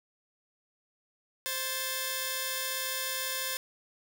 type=tone pair together; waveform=5% pulse; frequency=526 / 1741.9 Hz; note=C5 / A6; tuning=+9 / -18 cents; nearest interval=octave + major sixth; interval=2073 cents; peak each=-23 dBFS; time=1.46-3.57 s; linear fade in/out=0 ms; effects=none